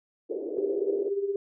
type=band-pass noise; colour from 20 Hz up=white; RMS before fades=-32 dBFS; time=0.29-1.1 s; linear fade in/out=20 ms; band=330 to 480 Hz; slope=48 dB/octave
type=tone with tremolo; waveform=sine; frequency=398.7 Hz; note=G4; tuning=29 cents sharp; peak=-23 dBFS; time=0.58-1.36 s; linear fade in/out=2 ms; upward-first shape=sine; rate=17 Hz; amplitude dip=65%
effects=none